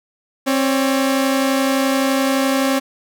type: tone pair together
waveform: sawtooth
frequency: 266.6 / 564.9 Hz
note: C4 / C#5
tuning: +33 / +33 cents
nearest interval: octave + minor second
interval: 1300 cents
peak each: -12 / -18 dBFS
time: 0.46-2.8 s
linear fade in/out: 20 ms
effects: none